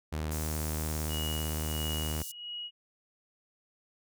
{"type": "tone with vibrato", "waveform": "sawtooth", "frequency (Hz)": 77.5, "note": "D#2", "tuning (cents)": -6, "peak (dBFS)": -28, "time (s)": [0.12, 2.23], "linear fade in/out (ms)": 10, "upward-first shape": "sine", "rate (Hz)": 18, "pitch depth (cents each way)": 38}
{"type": "high-pass noise", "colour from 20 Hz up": "pink", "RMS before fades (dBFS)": -41, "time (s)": [0.31, 2.32], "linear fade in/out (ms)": 10, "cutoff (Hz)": 5800, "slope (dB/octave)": 24}
{"type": "tone with tremolo", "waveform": "sine", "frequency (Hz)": 2901, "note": "F#7", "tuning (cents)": -35, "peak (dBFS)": -36, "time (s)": [1.08, 2.71], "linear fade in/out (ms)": 50, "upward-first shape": "sine", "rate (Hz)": 1.5, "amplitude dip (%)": 80}
{"effects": []}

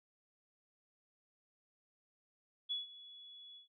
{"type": "tone with ADSR envelope", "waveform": "sine", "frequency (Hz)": 3393, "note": "G#7", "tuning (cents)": 36, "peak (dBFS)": -34, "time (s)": [2.69, 3.68], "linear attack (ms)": 23, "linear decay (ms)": 150, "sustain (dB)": -18, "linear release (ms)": 120, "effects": []}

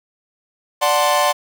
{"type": "chord", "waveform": "45% pulse", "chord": "D dominant seventh", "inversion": "none", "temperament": "equal", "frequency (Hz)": [587.3, 740, 880, 1046.5], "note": ["D5", "F#5", "A5", "C6"], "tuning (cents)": [0, 0, 0, 0], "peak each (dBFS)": [-19, -20, -23, -18], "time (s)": [0.81, 1.33], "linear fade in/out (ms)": 20, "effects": []}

